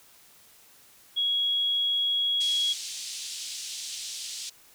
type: tone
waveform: sine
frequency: 3322 Hz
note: G#7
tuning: in tune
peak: -23 dBFS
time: 1.16-2.74 s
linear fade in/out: 20 ms
type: band-pass noise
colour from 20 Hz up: pink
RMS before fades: -37 dBFS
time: 2.4-4.5 s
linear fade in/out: 10 ms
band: 3400 to 8400 Hz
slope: 24 dB/octave
effects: white hiss -56 dBFS RMS until 4.74 s